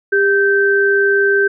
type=tone pair together; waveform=sine; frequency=399.8 / 1553.7 Hz; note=G4 / G6; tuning=+34 / -16 cents; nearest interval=2 octaves; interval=2350 cents; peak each=-13 dBFS; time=0.12-1.48 s; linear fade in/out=10 ms; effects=none